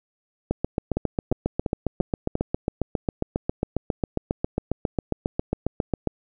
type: two click trains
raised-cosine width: 2 ms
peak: -10 / -9 dBFS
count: 5 / 42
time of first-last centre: 0.97-2.354 / 0.51-6.073 s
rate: 2.89 / 7.37 Hz
effects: none